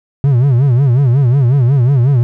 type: tone with vibrato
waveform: triangle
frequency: 130 Hz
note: C3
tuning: 11 cents flat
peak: -5 dBFS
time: 0.24-2.23 s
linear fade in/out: 0 ms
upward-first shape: sine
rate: 5.5 Hz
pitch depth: 180 cents each way
effects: none